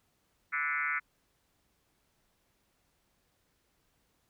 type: tone with frequency modulation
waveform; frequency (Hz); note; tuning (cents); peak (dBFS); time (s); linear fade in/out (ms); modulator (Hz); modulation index
sine; 1760; A6; 0; -29; 0.52-1; 20; 148; 3.4
effects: pink hiss -74 dBFS RMS until 4.29 s